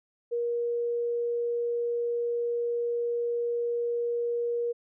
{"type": "tone", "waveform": "sine", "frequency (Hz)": 474.2, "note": "A#4", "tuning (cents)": 30, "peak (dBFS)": -26, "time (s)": [0.31, 4.73], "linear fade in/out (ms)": 20, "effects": []}